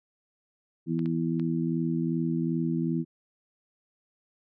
harmonic tone, 82.6 Hz, E2, 4 cents sharp, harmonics 2 / 3 / 4, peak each -28 / -30 / -31 dBFS, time 0.86-3.05 s, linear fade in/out 50 ms
clicks, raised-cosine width 0.3 ms, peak -30 dBFS, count 3, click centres 0.992 / 1.059 / 1.397 s
effects none

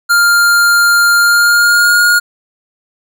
square tone with pitch glide, 1400 to 1429.4 Hz, F6 to F6, +4 to +40 cents, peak -7 dBFS, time 0.09-2.2 s, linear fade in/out 20 ms, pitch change +36 cents, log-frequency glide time 1.17-2.02 s, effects none

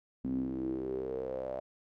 sawtooth tone with band-pass filter sweep, 64.9 Hz, C2, 13 cents flat, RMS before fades -36 dBFS, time 0.24-1.6 s, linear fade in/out 5 ms, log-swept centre 240 to 620 Hz, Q 9.2, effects none

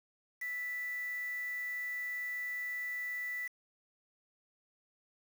sine tone with quantisation, 1975.5 Hz, B6, in tune, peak -36 dBFS, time 0.41-3.48 s, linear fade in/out 10 ms, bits 8, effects none

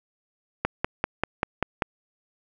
click train, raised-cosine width 0.5 ms, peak -7 dBFS, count 7, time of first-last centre 0.65-1.822 s, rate 5.12 Hz, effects none

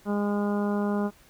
harmonic tone, 204.8 Hz, G#3, 24 cents flat, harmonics 1 / 2 / 3 / 4 / 5 / 6 / 7, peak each -25 / -31 / -35 / -37 / -39 / -41 / -42 dBFS, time 0.05-1.11 s, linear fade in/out 50 ms, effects pink hiss -57 dBFS RMS until 1.29 s

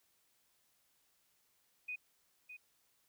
sine tone with echo, 2489 Hz, D#7, in tune, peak -39 dBFS, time 1.88-1.96 s, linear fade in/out 10 ms, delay 610 ms, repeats 1, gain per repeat -9 dB, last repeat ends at 2.57 s, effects white hiss -75 dBFS RMS until 3.08 s

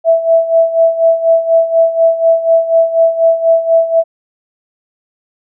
sine tone with tremolo, 659.3 Hz, E5, in tune, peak -4 dBFS, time 0.04-4.04 s, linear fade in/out 50 ms, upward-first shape sine, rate 4.1 Hz, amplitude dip 75%, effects none

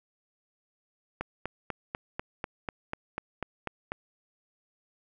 click train, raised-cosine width 0.5 ms, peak -17 dBFS, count 12, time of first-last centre 1.21-3.919 s, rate 4.06 Hz, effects none

